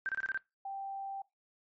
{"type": "tone bursts", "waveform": "sine", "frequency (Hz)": 1565, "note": "G6", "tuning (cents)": -3, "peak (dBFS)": -31, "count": 6, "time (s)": [0.06, 0.375], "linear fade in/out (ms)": 0, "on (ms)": 30, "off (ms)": 27}
{"type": "tone", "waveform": "sine", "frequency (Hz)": 784, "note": "G5", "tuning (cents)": 0, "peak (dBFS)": -37, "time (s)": [0.65, 1.22], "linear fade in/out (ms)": 5}
{"effects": ["noise-tail reverb RT60 0.2 s tail -20 dB re dry", "MP3 32 kbps"]}